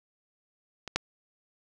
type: clicks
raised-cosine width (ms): 0.2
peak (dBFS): -20 / -8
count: 2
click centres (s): 0.877 / 0.96
effects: none